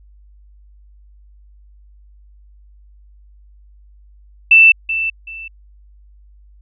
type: tone with echo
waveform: sine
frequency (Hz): 2661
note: E7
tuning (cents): +16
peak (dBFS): -4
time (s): 4.51-4.72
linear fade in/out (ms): 5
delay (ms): 380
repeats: 2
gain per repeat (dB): -12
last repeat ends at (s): 5.48
effects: added 50 Hz sine -43 dBFS peak until 6.61 s